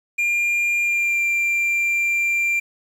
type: tone with pitch glide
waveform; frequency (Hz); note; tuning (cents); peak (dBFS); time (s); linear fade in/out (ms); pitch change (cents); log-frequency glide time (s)
triangle; 2400 to 2372; D7 to D7; +37 to +17; -16; 0.18-2.6; 10; -20; 0.85-1.23
effects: 8-bit